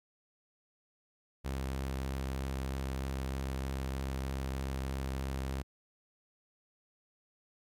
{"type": "tone with vibrato", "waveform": "sawtooth", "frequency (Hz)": 66.7, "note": "C2", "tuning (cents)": 34, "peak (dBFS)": -30, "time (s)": [1.44, 5.63], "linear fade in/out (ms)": 20, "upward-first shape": "triangle", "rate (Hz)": 3.2, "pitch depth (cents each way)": 14, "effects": ["MP3 96 kbps"]}